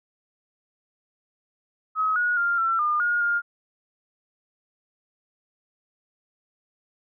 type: tone with pitch steps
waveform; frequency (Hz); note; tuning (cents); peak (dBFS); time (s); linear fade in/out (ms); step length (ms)
sine; 1275 / 1451 / 1397 / 1347 / 1209 / 1430 / 1411; D#6 / F#6 / F6 / E6 / D6 / F6 / F6; +42 / -34 / 0 / +37 / +50 / +41 / +17; -20; 1.95-3.42; 50; 210
effects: none